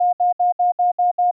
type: tone bursts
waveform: sine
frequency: 714 Hz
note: F5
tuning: 38 cents sharp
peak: -13 dBFS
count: 7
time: 0-1.312 s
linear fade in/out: 10 ms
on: 130 ms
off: 67 ms
effects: none